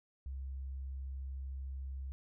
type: tone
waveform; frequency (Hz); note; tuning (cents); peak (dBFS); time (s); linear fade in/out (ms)
sine; 66.8; C2; +36; -39; 0.26-2.12; 0
effects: none